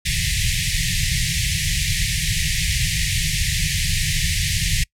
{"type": "band-stop noise", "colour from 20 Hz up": "pink", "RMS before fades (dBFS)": -20, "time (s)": [0.05, 4.84], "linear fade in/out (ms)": 10, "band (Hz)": [170, 1800], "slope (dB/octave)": 96, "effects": ["noise-tail reverb RT60 0.1 s tail -26 dB re dry", "low-pass 10000 Hz 12 dB/octave"]}